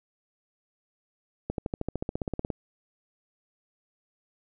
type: accelerating click train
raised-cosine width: 2 ms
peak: -16 dBFS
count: 16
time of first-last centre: 1.5-2.502 s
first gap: 82 ms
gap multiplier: 0.97
effects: none